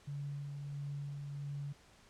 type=tone with tremolo; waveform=sine; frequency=142.6 Hz; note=C#3; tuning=49 cents sharp; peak=-38 dBFS; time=0.07-1.73 s; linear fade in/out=10 ms; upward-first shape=sine; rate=1.5 Hz; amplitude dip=30%; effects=pink hiss -63 dBFS RMS until 2.09 s + low-pass 8000 Hz 12 dB/octave